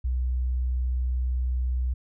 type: tone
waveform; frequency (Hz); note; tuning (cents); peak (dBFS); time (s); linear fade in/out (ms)
sine; 62.6; B1; +24; -23; 0.04-1.94; 10
effects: none